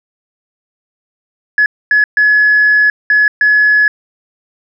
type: tone bursts at uneven times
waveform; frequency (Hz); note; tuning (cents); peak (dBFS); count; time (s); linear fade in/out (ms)
sine; 1698; G#6; +38; -5; 5; 1.58-1.66 / 1.91-2.04 / 2.17-2.9 / 3.1-3.28 / 3.41-3.88; 2
effects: tanh soft clip ceiling -2 dBFS